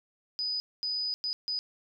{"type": "tone bursts at uneven times", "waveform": "sine", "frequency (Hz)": 4978, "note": "D#8", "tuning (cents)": 0, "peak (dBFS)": -29, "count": 4, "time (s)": [[0.39, 0.6], [0.83, 1.14], [1.24, 1.33], [1.48, 1.59]], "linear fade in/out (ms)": 0, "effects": []}